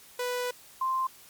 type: tone pair in turn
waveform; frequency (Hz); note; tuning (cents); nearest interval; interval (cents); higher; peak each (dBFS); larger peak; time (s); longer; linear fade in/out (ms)
sawtooth / sine; 493.9 / 1046.5; B4 / C6; 0 / 0; octave + minor second; 1300; second; -25; neither; 0.19-0.51 / 0.81-1.07; first; 5
effects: white hiss -53 dBFS RMS until 1.29 s + MP3 96 kbps